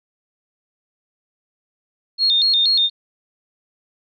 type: tone with vibrato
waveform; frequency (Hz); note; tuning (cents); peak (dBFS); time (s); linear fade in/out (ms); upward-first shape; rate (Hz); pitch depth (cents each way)
sine; 3954; B7; +1; -13; 2.18-2.9; 50; square; 4.2; 140
effects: none